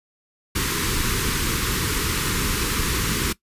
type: band-stop noise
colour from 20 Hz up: pink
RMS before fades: -23 dBFS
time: 0.55-3.33 s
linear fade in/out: 10 ms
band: 460 to 990 Hz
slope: 48 dB/octave
effects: noise-tail reverb RT60 0.1 s tail -19 dB re dry + resampled to 32000 Hz